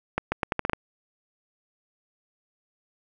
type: accelerating click train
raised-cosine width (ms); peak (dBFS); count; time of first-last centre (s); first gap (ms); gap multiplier
0.5; -9; 8; 0.18-0.733; 140; 0.8
effects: none